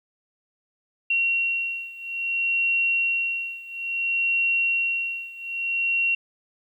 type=beating tone pair; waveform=sine; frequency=2740 / 2740.59 Hz; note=F7 / F7; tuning=-34 / -33 cents; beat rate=0.59 Hz; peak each=-24 / -26 dBFS; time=1.1-6.15 s; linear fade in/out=5 ms; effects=10-bit